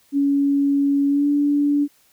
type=tone with pitch glide; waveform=sine; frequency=281.1 to 288.7 Hz; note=C#4 to D4; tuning=+24 to -30 cents; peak=-15 dBFS; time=0.12-1.88 s; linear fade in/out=50 ms; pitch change=+46 cents; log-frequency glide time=1.08-1.27 s; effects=white hiss -58 dBFS RMS until 2.12 s